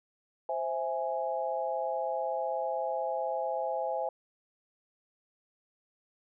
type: chord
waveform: sine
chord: C augmented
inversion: none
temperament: equal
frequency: 523.3 / 659.3 / 830.6 Hz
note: C5 / E5 / G#5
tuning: 0 / 0 / 0 cents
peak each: -34 dBFS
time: 0.49-4.09 s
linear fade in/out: 2 ms
effects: none